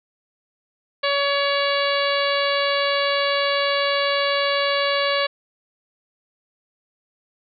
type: harmonic tone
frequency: 564 Hz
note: C#5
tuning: 30 cents sharp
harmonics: 1 / 2 / 3 / 4 / 5 / 6 / 7 / 8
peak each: -22 / -25 / -27 / -28 / -29 / -30 / -30 / -31 dBFS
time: 1.03-5.27 s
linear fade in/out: 10 ms
effects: none